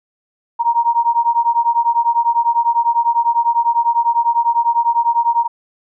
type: beating tone pair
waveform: sine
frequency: 932.3 / 942.3 Hz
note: A#5 / A#5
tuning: 0 / +18 cents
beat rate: 10 Hz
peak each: -15 dBFS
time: 0.59-5.48 s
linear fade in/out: 20 ms
effects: none